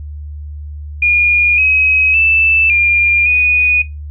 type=tone with pitch steps; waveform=sine; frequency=2428 / 2543 / 2642 / 2403 / 2474 Hz; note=D#7 / D#7 / E7 / D7 / D#7; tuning=-43 / +37 / +3 / +39 / -10 cents; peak=-8 dBFS; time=1.02-3.82 s; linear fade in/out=5 ms; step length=560 ms; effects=noise-tail reverb RT60 0.2 s tail -20 dB re dry + added 74 Hz sine -24 dBFS peak until 4.1 s